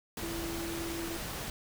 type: tone in noise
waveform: sine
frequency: 334.6 Hz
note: E4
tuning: 26 cents sharp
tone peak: -37 dBFS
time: 0.23-1.17 s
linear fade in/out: 2 ms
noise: pink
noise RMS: -39 dBFS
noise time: 0.17-1.5 s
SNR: -1 dB
effects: none

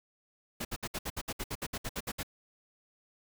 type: noise bursts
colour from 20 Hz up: pink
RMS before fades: -36 dBFS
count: 15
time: 0.6-2.232 s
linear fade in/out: 10 ms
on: 50 ms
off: 63 ms
effects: none

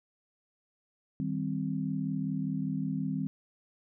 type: chord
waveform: sine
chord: C minor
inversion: first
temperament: just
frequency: 156.98 / 196.22 / 261.6 Hz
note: Eb3 / G3 / C4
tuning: +16 / +2 / 0 cents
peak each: -34 dBFS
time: 1.2-3.27 s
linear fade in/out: 0 ms
effects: none

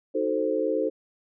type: chord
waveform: sine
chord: D# diminished seventh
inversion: none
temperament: equal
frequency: 311.1 / 370 / 440 / 523.3 Hz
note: D#4 / F#4 / A4 / C5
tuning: 0 / 0 / 0 / 0 cents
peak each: -29 / -32 / -27 / -27 dBFS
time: 0.14-0.9 s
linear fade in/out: 20 ms
effects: none

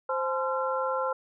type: tone cluster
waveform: sine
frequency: 523 / 858 / 1034 / 1363 Hz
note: C5 / A5 / C6 / F6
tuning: -1 / -44 / -21 / -43 cents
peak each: -29 / -34 / -33 / -32 dBFS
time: 0.09-1.13 s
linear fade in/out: 5 ms
effects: none

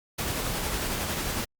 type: noise with tremolo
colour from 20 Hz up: pink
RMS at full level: -29 dBFS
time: 0.18-1.45 s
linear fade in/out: 10 ms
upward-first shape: sine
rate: 11 Hz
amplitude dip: 25%
effects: Opus 48 kbps

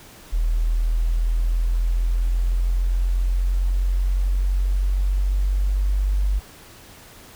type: linear sweep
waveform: sine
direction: up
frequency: 40.08 to 49 Hz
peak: -17 dBFS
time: 0.32-6.4 s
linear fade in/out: 20 ms
effects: pink hiss -45 dBFS RMS until 7.35 s

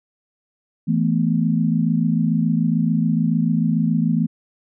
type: chord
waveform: sine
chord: E suspended fourth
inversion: none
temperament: equal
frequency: 164.81 / 220 / 246.9 Hz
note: E3 / A3 / B3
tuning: 0 / 0 / 0 cents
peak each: -19 / -20 / -22 dBFS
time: 0.87-4.27 s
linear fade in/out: 20 ms
effects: none

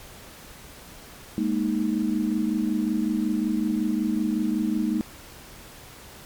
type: chord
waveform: sine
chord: Ab suspended second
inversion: none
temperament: equal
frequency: 207.7 / 233.1 / 311.1 Hz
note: Ab3 / Bb3 / Eb4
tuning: 0 / 0 / 0 cents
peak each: -26 dBFS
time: 1.38-5.01 s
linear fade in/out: 0 ms
effects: pink hiss -45 dBFS RMS until 6.25 s + MP3 96 kbps

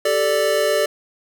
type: chord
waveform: square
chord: G suspended second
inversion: none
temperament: equal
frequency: 392 / 440 / 587.3 Hz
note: G4 / A4 / D5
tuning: 0 / 0 / 0 cents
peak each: -25 / -22 / -19 dBFS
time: 0.05-0.86 s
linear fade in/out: 5 ms
effects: none

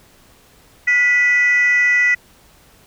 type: tone with frequency modulation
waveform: sine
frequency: 1973 Hz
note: B6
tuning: 2 cents flat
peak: -10 dBFS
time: 0.87-2.15 s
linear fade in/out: 10 ms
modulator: 533 Hz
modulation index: 0.38
effects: tanh soft clip ceiling -8 dBFS + pink hiss -50 dBFS RMS until 2.86 s

